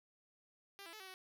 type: tone with pitch steps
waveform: 5% pulse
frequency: 397.4 / 334.4 / 431.9 / 380.5 / 374.3 Hz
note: G4 / E4 / A4 / F#4 / F#4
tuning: +24 / +25 / -32 / +48 / +20 cents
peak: -39 dBFS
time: 0.79-1.14 s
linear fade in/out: 0 ms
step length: 70 ms
effects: none